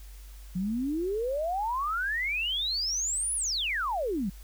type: exponential two-way sweep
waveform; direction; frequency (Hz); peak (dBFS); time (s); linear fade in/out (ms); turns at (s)
sine; up then down; 174.61 to 10548 to 174.61; -27; 0.55-4.3; 10; 3.35
effects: added 49 Hz sine -43 dBFS peak until 4.43 s + white hiss -56 dBFS RMS until 4.43 s